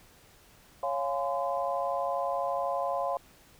sine chord, Db major seventh, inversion none, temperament equal with one note detuned, 554.4 / 698.5 / 830.6 / 1025.6 Hz, Db5 / F5 / Ab5 / C6, 0 / 0 / 0 / -35 cents, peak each -32 / -32 / -37 / -34 dBFS, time 0.83-3.17 s, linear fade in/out 2 ms, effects pink hiss -58 dBFS RMS until 3.59 s

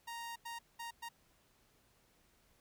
sawtooth tone bursts at uneven times, 932.3 Hz, A#5, in tune, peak -39 dBFS, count 4, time 0.07-0.36 / 0.45-0.59 / 0.79-0.91 / 1.02-1.09 s, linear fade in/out 10 ms, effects pink hiss -71 dBFS RMS until 2.6 s

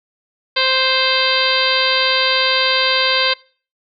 harmonic tone with a mistuned harmonic, 523.3 Hz, C5, in tune, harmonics 1 / 2 / 3 / 4 / 5 / 6 / 7 / 8 / 9, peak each -22 / -22 / -22 / -22 / -22 / -22 / -22 / -22 / -22 dBFS, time 0.56-3.34 s, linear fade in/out 10 ms, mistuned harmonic 8, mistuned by -49 cents, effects noise-tail reverb RT60 0.4 s tail -23 dB re dry

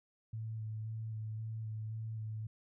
sine tone with vibrato, 110 Hz, A2, in tune, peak -38 dBFS, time 0.33-2.47 s, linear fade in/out 5 ms, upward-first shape square, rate 1.9 Hz, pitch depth 16 cents each way, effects none

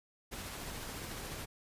pink noise with tremolo, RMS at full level -42 dBFS, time 0.31-1.46 s, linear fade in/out 20 ms, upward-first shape triangle, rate 14 Hz, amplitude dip 25%, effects resampled to 32000 Hz

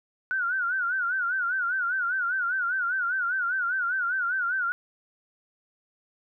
sine tone with vibrato, 1464 Hz, F#6, 19 cents flat, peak -24 dBFS, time 0.31-4.72 s, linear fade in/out 0 ms, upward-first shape sine, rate 5 Hz, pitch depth 110 cents each way, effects none

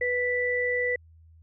sine tone pair together, 493.2 / 1973 Hz, B4 / B6, -2 / -2 cents, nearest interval 2 octaves, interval 2400 cents, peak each -27 / -26 dBFS, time 0.01-0.96 s, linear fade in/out 5 ms, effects added 81 Hz sine -51 dBFS peak until 1.42 s

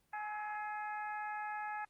harmonic tone with a mistuned harmonic, 421.3 Hz, G#4, 25 cents sharp, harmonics 2 / 3 / 4 / 5 / 6, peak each -40 / -48 / -45 / -53 / -55 dBFS, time 0.13-1.85 s, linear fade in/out 5 ms, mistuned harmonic 3, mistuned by +42 cents, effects pink hiss -75 dBFS RMS until 1.89 s + Opus 24 kbps

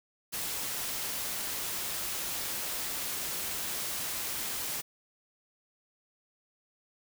white noise, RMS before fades -35 dBFS, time 0.32-4.82 s, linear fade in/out 20 ms, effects none

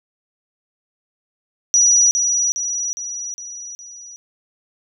sine tone with echo, 5840 Hz, F#8, 24 cents flat, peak -10 dBFS, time 1.74-2.11 s, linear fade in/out 0 ms, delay 410 ms, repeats 5, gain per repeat -5 dB, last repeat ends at 4.16 s, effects none

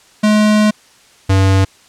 square tone pair in turn, 212.2 / 96.18 Hz, G#3 / G2, +38 / -32 cents, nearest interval octave + major second, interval 1370 cents, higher first, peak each -9 dBFS, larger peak neither, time 0.23-0.71 / 1.29-1.65 s, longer first, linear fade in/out 10 ms, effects white hiss -47 dBFS RMS until 1.88 s + low-pass 8000 Hz 12 dB/octave

